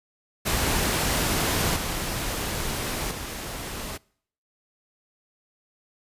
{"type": "noise with level steps", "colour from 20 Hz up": "pink", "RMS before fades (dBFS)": [-24, -29, -34], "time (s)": [0.45, 3.98], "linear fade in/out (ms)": 20, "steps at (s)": [1.76, 3.11], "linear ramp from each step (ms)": 2, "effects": ["noise-tail reverb RT60 0.6 s tail -25 dB re dry", "resampled to 32000 Hz"]}